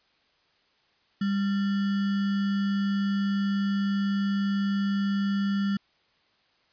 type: tone with sample-and-hold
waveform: sine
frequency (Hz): 199.1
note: G3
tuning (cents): +27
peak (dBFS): -23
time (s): 1.21-5.77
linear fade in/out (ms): 5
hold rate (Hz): 1575
effects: white hiss -66 dBFS RMS until 6.72 s + resampled to 11025 Hz